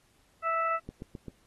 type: harmonic tone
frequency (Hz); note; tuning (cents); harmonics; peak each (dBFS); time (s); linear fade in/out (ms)
658; E5; -3; 1 / 2 / 3 / 4; -33 / -27 / -38 / -41; 0.42-0.8; 50
type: click train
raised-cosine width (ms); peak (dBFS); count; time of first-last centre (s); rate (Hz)
3; -26; 4; 0.89-1.283; 7.64
effects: pink hiss -67 dBFS RMS until 1.46 s + AAC 32 kbps